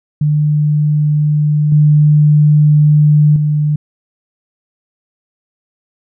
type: tone with level steps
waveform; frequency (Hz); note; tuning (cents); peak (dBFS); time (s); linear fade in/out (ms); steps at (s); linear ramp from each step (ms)
sine; 149.8; D3; +35; -9 / -5 / -10; 0.21-3.76; 5; 1.72 / 3.36; 2
effects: none